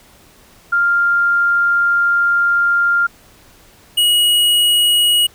sine / square tone pair in turn, 1396.9 / 2902 Hz, F6 / F#7, 0 / -34 cents, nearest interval octave + minor second, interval 1266 cents, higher second, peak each -11 dBFS, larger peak neither, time 0.72-3.07 / 3.97-5.27 s, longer first, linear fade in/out 10 ms, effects pink hiss -47 dBFS RMS until 5.34 s

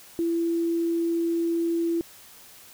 sine tone, 335.7 Hz, E4, 32 cents sharp, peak -22 dBFS, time 0.19-2.01 s, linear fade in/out 0 ms, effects white hiss -49 dBFS RMS until 2.73 s

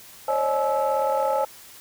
sine tone cluster, 539 / 578 / 616 / 853 / 1312 Hz, C#5 / D5 / D#5 / G#5 / E6, -49 / -28 / -17 / +46 / -9 cents, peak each -23 / -31 / -28 / -23 / -31 dBFS, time 0.28-1.45 s, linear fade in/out 5 ms, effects tanh soft clip ceiling -13 dBFS + white hiss -46 dBFS RMS until 1.8 s

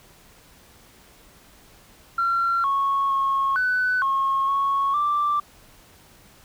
sine tone with pitch steps, 1368 / 1102 / 1091 / 1499 / 1085 / 1104 / 1175 Hz, F6 / C#6 / C#6 / F#6 / C#6 / C#6 / D6, -36 / -11 / -28 / +22 / -37 / -7 / +1 cents, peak -18 dBFS, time 2.18-5.4 s, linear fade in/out 5 ms, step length 460 ms, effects tanh soft clip ceiling -15 dBFS + pink hiss -52 dBFS RMS until 6.44 s

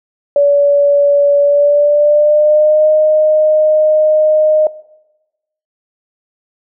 sine tone with pitch glide, 572 to 616.6 Hz, D5 to D#5, -46 to -16 cents, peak -6 dBFS, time 0.36-4.67 s, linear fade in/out 2 ms, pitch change +130 cents, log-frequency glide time 1.41-2.88 s, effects noise-tail reverb RT60 1.0 s tail -20 dB re dry

